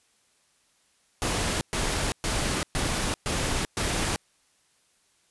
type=noise bursts; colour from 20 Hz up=pink; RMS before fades=-27 dBFS; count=6; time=1.22-4.16 s; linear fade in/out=0 ms; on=390 ms; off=120 ms; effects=white hiss -66 dBFS RMS until 5.3 s + resampled to 24000 Hz